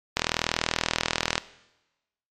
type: click train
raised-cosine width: 0.2 ms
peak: -4 dBFS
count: 50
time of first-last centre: 0.17-1.38 s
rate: 40.5 Hz
effects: noise-tail reverb RT60 1.0 s tail -18 dB re dry + MP3 64 kbps